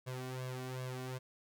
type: tone with flanger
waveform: sawtooth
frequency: 128.2 Hz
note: C3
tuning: 35 cents flat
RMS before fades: -42 dBFS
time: 0.06-1.19 s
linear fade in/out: 20 ms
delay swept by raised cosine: 1.8 to 2.74 ms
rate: 2.6 Hz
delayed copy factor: +0.85
effects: none